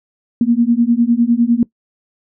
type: beating tone pair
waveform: sine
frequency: 231 / 240.9 Hz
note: A#3 / B3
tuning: -16 / -43 cents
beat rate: 9.9 Hz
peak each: -13 / -13 dBFS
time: 0.41-1.63 s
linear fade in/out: 2 ms
effects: noise-tail reverb RT60 0.1 s tail -21 dB re dry